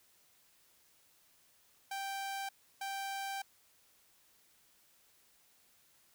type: tone bursts at uneven times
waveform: sawtooth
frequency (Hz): 784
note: G5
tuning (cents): 0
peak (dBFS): -34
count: 2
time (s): 1.91-2.49 / 2.81-3.42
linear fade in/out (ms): 5
effects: white hiss -68 dBFS RMS until 6.14 s